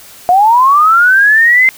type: linear sweep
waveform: sine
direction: up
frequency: 698.5 to 2093 Hz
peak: -4 dBFS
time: 0.29-1.69 s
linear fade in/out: 0 ms
effects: white hiss -36 dBFS RMS until 1.77 s